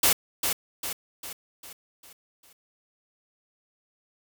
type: noise with echo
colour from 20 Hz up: white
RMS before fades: -20 dBFS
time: 0.03-0.13 s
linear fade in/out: 5 ms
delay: 400 ms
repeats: 6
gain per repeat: -6 dB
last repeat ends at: 2.53 s
effects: none